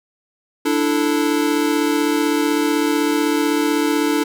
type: chord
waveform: square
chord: D suspended second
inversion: none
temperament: equal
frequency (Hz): 293.7 / 329.6 / 440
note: D4 / E4 / A4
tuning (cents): 0 / 0 / 0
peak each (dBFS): -19 / -22 / -23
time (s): 0.65-4.24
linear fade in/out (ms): 10
effects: none